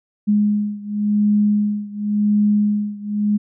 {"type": "beating tone pair", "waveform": "sine", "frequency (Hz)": [207.7, 208.62], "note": ["G#3", "G#3"], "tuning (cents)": [0, 8], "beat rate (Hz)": 0.92, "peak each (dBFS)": [-17, -19], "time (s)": [0.27, 3.38], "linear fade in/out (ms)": 20, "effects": []}